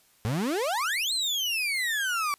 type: exponential two-way sweep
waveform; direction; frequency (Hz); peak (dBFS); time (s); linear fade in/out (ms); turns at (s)
35% pulse; up then down; 102.1 to 4246 to 1133; -24; 0.25-2.34; 0; 1.13
effects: white hiss -62 dBFS RMS until 2.38 s + resampled to 32000 Hz